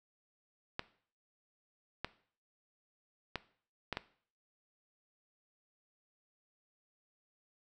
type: clicks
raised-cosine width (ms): 0.3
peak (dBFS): -19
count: 5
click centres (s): 0.794 / 2.046 / 3.357 / 3.927 / 3.971
effects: noise-tail reverb RT60 0.5 s tail -17 dB re dry